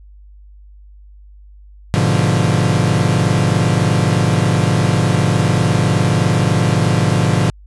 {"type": "chord", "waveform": "40% pulse", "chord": "G# diminished seventh", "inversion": "none", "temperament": "equal", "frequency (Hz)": [103.83, 123.47, 146.83, 174.61], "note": ["G#2", "B2", "D3", "F3"], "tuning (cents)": [0, 0, 0, 0], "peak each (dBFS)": -17, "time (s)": [1.94, 7.5], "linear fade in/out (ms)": 0, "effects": ["added 50 Hz sine -38 dBFS peak until 7.66 s", "resampled to 24000 Hz"]}